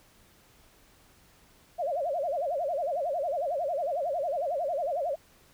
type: tone with vibrato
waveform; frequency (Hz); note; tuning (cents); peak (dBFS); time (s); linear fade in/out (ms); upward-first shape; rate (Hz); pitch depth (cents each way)
sine; 622.3; D#5; 0; -27; 1.78-5.16; 20; sine; 11; 250
effects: pink hiss -60 dBFS RMS until 5.53 s